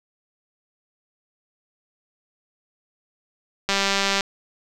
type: click train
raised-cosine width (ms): 0.2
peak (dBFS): -4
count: 103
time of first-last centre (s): 3.69-4.208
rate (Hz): 197
effects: none